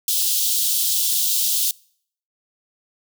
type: high-pass noise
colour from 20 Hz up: white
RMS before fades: -20 dBFS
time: 0.08-1.71 s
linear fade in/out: 2 ms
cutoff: 3100 Hz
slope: 48 dB/octave
effects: noise-tail reverb RT60 0.6 s tail -25 dB re dry